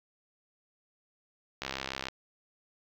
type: click train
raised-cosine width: 0.2 ms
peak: -16 dBFS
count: 32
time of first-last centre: 1.62-2.085 s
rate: 66.7 Hz
effects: low-pass 5000 Hz 12 dB/octave + 8-bit